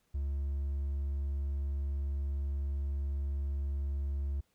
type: tone with hard clipping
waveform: triangle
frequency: 70 Hz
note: C#2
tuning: 18 cents sharp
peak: -32 dBFS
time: 0.14-4.41 s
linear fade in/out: 10 ms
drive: 5 dB
effects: pink hiss -75 dBFS RMS until 4.54 s